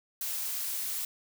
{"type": "noise", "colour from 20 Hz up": "blue", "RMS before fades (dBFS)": -34, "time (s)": [0.21, 1.05], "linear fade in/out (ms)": 2, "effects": []}